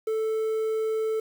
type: tone with quantisation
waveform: triangle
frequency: 440 Hz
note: A4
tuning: in tune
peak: -22 dBFS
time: 0.07-1.2 s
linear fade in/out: 5 ms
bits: 8
effects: none